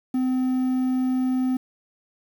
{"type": "tone with quantisation", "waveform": "triangle", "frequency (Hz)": 256.5, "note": "C4", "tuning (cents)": -34, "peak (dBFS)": -18, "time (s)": [0.14, 1.57], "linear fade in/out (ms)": 5, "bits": 8, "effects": []}